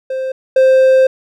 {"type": "tone pair in turn", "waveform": "triangle", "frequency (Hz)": [524, 524], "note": ["C5", "C5"], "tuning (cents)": [2, 2], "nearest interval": "unison", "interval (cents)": 0, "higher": "neither", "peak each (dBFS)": [-15, -4], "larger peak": "second", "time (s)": [[0.1, 0.32], [0.56, 1.07]], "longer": "second", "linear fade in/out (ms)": 5, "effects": []}